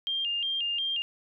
sine tone with vibrato, 2995 Hz, F#7, 20 cents sharp, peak -27 dBFS, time 0.07-1.02 s, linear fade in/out 0 ms, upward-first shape square, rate 2.8 Hz, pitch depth 110 cents each way, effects none

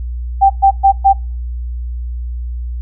sine tone bursts, 784 Hz, G5, in tune, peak -4 dBFS, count 4, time 0.41-1.134 s, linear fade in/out 20 ms, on 91 ms, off 120 ms, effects noise-tail reverb RT60 0.3 s tail -23 dB re dry + added 60 Hz sine -19 dBFS peak until 2.81 s

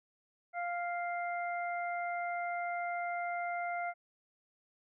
harmonic tone, 698.5 Hz, F5, in tune, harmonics 1 / 2 / 3, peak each -35 / -42 / -42 dBFS, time 0.53-3.94 s, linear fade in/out 50 ms, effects none

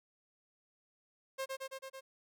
sawtooth tone with echo, 533 Hz, C5, 32 cents sharp, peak -32 dBFS, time 1.38-1.46 s, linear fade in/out 20 ms, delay 110 ms, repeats 5, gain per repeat -2 dB, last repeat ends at 2.01 s, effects none

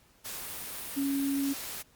sine tone in noise, 277.2 Hz, C#4, in tune, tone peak -27 dBFS, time 0.96-1.54 s, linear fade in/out 20 ms, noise white, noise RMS -39 dBFS, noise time 0.24-1.83 s, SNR +9 dB, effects pink hiss -63 dBFS RMS until 1.95 s + Opus 48 kbps

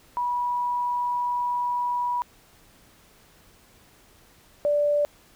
sine tone pair in turn, 974 / 585.7 Hz, B5 / D5, -24 / -5 cents, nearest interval major sixth, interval 881 cents, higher first, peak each -23 / -19 dBFS, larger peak second, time 0.17-2.22 / 4.65-5.05 s, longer first, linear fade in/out 0 ms, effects pink hiss -56 dBFS RMS until 5.35 s

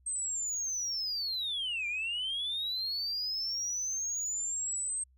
sine linear two-way sweep, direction down then up, 8372 to 2349 to 8372 Hz, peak -30 dBFS, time 0.06-5.04 s, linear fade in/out 10 ms, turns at 1.87 s, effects tanh soft clip ceiling -29 dBFS + added 64 Hz sine -61 dBFS peak until 5.17 s

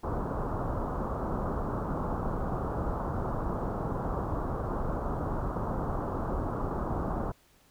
pink low-pass noise, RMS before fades -32 dBFS, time 0.03-7.32 s, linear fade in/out 10 ms, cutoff 1300 Hz, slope 48 dB/octave, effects pink hiss -63 dBFS RMS until 7.7 s

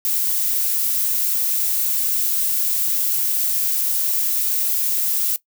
violet noise, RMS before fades -20 dBFS, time 0.05-5.36 s, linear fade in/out 0 ms, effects noise-tail reverb RT60 0.1 s tail -18 dB re dry

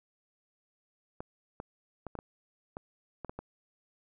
clicks, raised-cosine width 1 ms, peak -25 dBFS, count 9, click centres 1.205 / 1.601 / 2.067 / 2.153 / 2.189 / 2.769 / 3.247 / 3.295 / 3.39 s, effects none

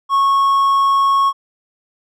triangle tone, 1100 Hz, C#6, 14 cents flat, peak -9 dBFS, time 0.09-1.33 s, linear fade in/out 50 ms, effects none

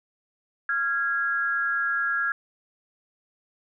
sine tone pair together, 1383.2 / 1654 Hz, F6 / G#6, -17 / -8 cents, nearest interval minor third, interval 309 cents, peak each -26 / -25 dBFS, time 0.69-2.32 s, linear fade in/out 2 ms, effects none

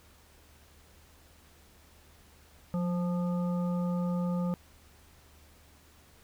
harmonic tone with a mistuned harmonic, 174.61 Hz, F3, in tune, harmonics 1 / 3 / 5 / 7, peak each -28 / -38 / -45 / -45 dBFS, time 2.74-4.54 s, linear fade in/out 0 ms, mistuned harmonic 1, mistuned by +33 cents, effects added 75 Hz sine -60 dBFS peak until 6.23 s + pink hiss -60 dBFS RMS until 6.23 s

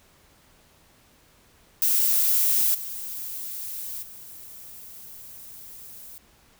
violet noise with level steps, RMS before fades -21 / -34 / -43 dBFS, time 1.82-6.18 s, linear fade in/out 0 ms, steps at 2.74 / 4.02 s, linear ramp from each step 10 ms, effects pink hiss -58 dBFS RMS until 6.59 s

